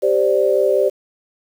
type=chord; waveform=sine; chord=G suspended fourth; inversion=none; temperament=just; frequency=392 / 522.7 / 588 Hz; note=G4 / C5 / D5; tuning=0 / -2 / +2 cents; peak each=-17 dBFS; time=0.02-0.9 s; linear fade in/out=20 ms; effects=7-bit